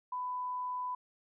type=tone; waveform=sine; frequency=998 Hz; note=B5; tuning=18 cents sharp; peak=-34 dBFS; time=0.12-0.95 s; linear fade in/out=5 ms; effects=none